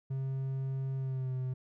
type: tone with pitch glide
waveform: triangle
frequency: 133.8 to 128.8 Hz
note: C3 to C3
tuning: +39 to -27 cents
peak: -30 dBFS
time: 0.1-1.54 s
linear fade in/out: 10 ms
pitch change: -66 cents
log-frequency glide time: 0.97-1.33 s
effects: none